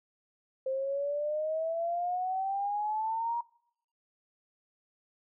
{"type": "exponential sweep", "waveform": "sine", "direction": "up", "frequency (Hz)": [523.3, 952], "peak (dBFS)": -29, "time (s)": [0.66, 3.41], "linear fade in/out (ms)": 5, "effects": ["noise-tail reverb RT60 0.7 s tail -23 dB re dry"]}